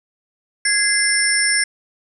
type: tone cluster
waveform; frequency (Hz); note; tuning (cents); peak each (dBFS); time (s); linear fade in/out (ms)
sine; 1659 / 2074 / 5370 / 9030; G#6 / C7 / E8 / C#9; -2 / -16 / +31 / +31; -20; 0.65-1.64; 5
effects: 8-bit